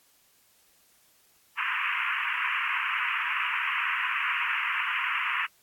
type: band-pass noise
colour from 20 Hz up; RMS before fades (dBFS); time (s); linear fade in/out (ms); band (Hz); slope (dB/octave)
white; -29; 1.57-5.47; 20; 980 to 2800; 96
effects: white hiss -63 dBFS RMS until 5.62 s + AAC 64 kbps